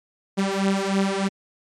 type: beating tone pair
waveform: sawtooth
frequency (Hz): 193.5 / 196.7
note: G3 / G3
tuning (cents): -22 / +6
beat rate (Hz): 3.2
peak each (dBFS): -19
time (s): 0.37-1.29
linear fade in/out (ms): 20
effects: low-pass 8000 Hz 12 dB/octave + MP3 64 kbps